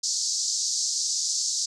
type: band-pass noise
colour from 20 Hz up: white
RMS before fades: -27 dBFS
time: 0.03-1.66 s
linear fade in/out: 10 ms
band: 4500 to 7200 Hz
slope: 48 dB/octave
effects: none